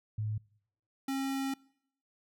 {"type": "tone pair in turn", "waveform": ["sine", "square"], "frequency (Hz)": [107.3, 270.4], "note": ["A2", "C#4"], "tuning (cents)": [-43, -43], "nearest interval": "octave + major third", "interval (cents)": 1600, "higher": "second", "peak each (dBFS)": [-31, -32], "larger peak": "first", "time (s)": [[0.18, 0.38], [1.08, 1.54]], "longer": "second", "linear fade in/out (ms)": 5, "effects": ["noise-tail reverb RT60 0.7 s tail -25 dB re dry"]}